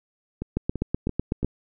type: two click trains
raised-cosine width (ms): 3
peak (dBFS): -16 / -10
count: 4 / 8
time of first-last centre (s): 0.42-1.43 / 0.57-1.446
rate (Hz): 2.97 / 7.99
effects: none